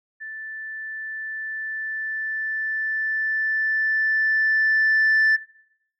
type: tone with level ramp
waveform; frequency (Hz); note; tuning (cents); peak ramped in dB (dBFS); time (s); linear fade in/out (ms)
sine; 1760; A6; 0; -32 to -12; 0.2-5.37; 20
effects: noise-tail reverb RT60 0.7 s tail -19 dB re dry + tanh soft clip ceiling -13 dBFS